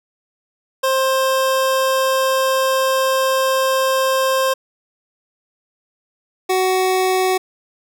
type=tone pair in turn; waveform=25% pulse; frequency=528 / 373.4 Hz; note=C5 / F#4; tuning=+16 / +16 cents; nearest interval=tritone; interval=600 cents; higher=first; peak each=-11 dBFS; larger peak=neither; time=0.83-4.54 / 6.49-7.38 s; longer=first; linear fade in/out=10 ms; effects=none